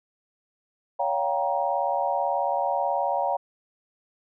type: chord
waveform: sine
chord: G half-diminished seventh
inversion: second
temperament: just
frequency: 564.5 / 705.6 / 784 / 940.8 Hz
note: Db5 / F5 / G5 / Bb5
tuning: +31 / +18 / 0 / +16 cents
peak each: -28 dBFS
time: 0.99-3.37 s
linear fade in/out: 10 ms
effects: none

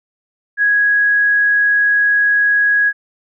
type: tone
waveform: sine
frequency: 1661.2 Hz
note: G#6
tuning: in tune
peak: -10 dBFS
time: 0.57-2.93 s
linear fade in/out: 50 ms
effects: none

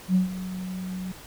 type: tone with ADSR envelope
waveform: sine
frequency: 185 Hz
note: F#3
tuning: in tune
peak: -15 dBFS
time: 0.08-1.12 s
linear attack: 70 ms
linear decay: 130 ms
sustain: -15 dB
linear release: 4 ms
effects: tanh soft clip ceiling -11 dBFS + pink hiss -45 dBFS RMS until 1.26 s

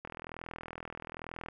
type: click train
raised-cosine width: 0.5 ms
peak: -26 dBFS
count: 60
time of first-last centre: 0.05-1.486 s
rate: 41.1 Hz
effects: none

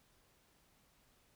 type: silence
effects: pink hiss -71 dBFS RMS until 1.35 s

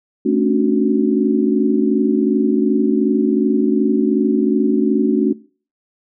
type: chord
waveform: sine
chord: D major seventh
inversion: second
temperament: equal with one note detuned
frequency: 220 / 271 / 293.7 / 370 Hz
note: A3 / C#4 / D4 / F#4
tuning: 0 / -39 / 0 / 0 cents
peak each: -18 dBFS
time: 0.25-5.33 s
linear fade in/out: 10 ms
effects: noise-tail reverb RT60 0.4 s tail -21 dB re dry

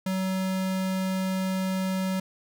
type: tone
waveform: square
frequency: 188.6 Hz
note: F#3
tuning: 33 cents sharp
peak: -26 dBFS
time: 0.06-2.2 s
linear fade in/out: 5 ms
effects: none

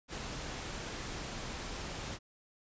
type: noise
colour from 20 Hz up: pink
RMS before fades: -41 dBFS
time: 0.08-2.19 s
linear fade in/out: 50 ms
effects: resampled to 16000 Hz

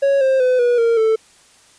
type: tone with pitch steps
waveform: triangle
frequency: 554 / 529.6 / 506.3 / 484 / 462.6 / 442.3 Hz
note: C#5 / C5 / B4 / B4 / A#4 / A4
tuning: -1 / +21 / +43 / -35 / -13 / +9 cents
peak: -10 dBFS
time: 0.02-1.16 s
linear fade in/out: 10 ms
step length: 190 ms
effects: white hiss -50 dBFS RMS until 1.78 s + resampled to 22050 Hz

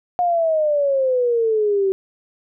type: exponential sweep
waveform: sine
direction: down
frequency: 720 to 380 Hz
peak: -15 dBFS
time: 0.19-1.92 s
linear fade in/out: 0 ms
effects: none

